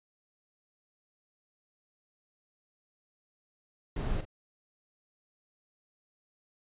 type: noise with echo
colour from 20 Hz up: brown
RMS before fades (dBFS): -32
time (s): 3.96-4.21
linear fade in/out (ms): 5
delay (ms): 42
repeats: 1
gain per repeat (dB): -10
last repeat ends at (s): 4.252
effects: resampled to 8000 Hz